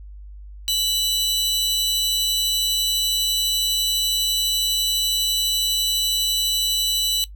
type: tone pair together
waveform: sawtooth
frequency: 2970 / 3964 Hz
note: F#7 / B7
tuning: +6 / +6 cents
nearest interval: perfect fourth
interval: 500 cents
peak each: -21 / -18 dBFS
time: 0.68-7.24 s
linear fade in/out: 0 ms
effects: noise-tail reverb RT60 0.1 s tail -17 dB re dry + added 50 Hz sine -36 dBFS peak until 7.35 s